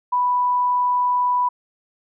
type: tone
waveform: sine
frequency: 987.8 Hz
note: B5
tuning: in tune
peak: -16 dBFS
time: 0.12-1.49 s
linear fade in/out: 10 ms
effects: none